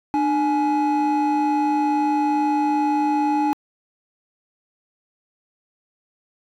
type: tone pair together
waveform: triangle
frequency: 299.5 / 840.8 Hz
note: D4 / G#5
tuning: +34 / +21 cents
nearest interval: octave + tritone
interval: 1787 cents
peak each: -17 dBFS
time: 0.14-3.53 s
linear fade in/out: 0 ms
effects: tanh soft clip ceiling -12 dBFS